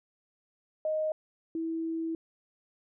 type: tone pair in turn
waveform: sine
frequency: 622.3 / 326.4 Hz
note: D#5 / E4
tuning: 0 / -17 cents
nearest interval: major seventh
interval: 1117 cents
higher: first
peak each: -27 / -30 dBFS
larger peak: first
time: 0.85-1.12 / 1.55-2.15 s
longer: second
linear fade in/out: 2 ms
effects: none